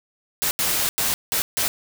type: noise bursts at uneven times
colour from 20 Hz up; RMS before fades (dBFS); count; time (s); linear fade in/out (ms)
white; -22; 5; 0.42-0.51 / 0.59-0.89 / 0.98-1.14 / 1.32-1.42 / 1.57-1.68; 0
effects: none